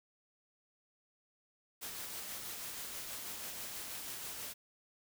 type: noise with tremolo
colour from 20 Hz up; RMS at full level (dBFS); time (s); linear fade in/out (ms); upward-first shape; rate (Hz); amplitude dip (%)
white; -43; 1.81-4.54; 20; sine; 6.2; 25
effects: none